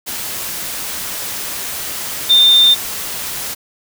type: tone in noise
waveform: sine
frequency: 3607 Hz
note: A7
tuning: 42 cents sharp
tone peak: -6 dBFS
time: 2.29-2.75 s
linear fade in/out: 20 ms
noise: white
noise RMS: -24 dBFS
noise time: 0.06-3.55 s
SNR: +15 dB
effects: none